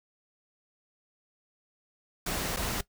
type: noise with dropouts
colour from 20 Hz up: pink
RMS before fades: -32 dBFS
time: 2.26-2.81 s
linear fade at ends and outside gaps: 5 ms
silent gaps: 2.563-2.569 s
effects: noise-tail reverb RT60 0.1 s tail -18 dB re dry